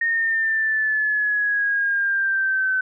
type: exponential sweep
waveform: sine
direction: down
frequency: 1848 to 1520 Hz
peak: -18 dBFS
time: 0.01-2.81 s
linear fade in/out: 5 ms
effects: none